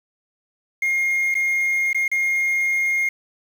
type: tone with dropouts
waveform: sine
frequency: 2134 Hz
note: C7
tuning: 34 cents sharp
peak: -15 dBFS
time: 0.82-3.09 s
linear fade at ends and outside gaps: 5 ms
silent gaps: 1.343-1.351 / 1.931-1.946 / 2.08-2.115 s
effects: tanh soft clip ceiling -17 dBFS + 7-bit